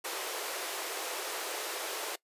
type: high-pass noise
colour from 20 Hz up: pink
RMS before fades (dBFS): -37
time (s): 0.04-2.16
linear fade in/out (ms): 10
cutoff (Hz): 360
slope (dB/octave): 48
effects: noise-tail reverb RT60 0.1 s tail -21 dB re dry + resampled to 32000 Hz